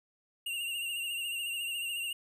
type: tone with vibrato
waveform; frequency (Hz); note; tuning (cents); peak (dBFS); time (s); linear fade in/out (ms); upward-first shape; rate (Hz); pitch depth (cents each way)
square; 2794; F7; 0; -34; 0.46-2.13; 5; sine; 14; 48
effects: none